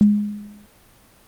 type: tone with exponential decay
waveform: sine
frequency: 207.3 Hz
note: G#3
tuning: 3 cents flat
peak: -7 dBFS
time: 0.01-0.66 s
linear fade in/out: 0 ms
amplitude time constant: 140 ms
effects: pink hiss -52 dBFS RMS until 1.27 s + Opus 32 kbps